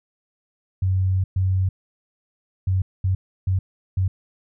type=tone bursts at uneven times; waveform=sine; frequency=94 Hz; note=F#2; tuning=28 cents sharp; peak=-17 dBFS; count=6; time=0.82-1.24 / 1.36-1.69 / 2.67-2.82 / 3.04-3.15 / 3.47-3.59 / 3.97-4.08 s; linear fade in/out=5 ms; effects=none